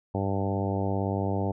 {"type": "harmonic tone with a mistuned harmonic", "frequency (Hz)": 98, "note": "G2", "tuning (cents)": 0, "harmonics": [1, 2, 3, 4, 5, 6, 7, 8, 9], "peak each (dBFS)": [-29, -32, -34, -35, -36, -37, -37, -38, -39], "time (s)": [0.14, 1.52], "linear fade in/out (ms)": 10, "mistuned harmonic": 1, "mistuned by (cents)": 20, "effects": []}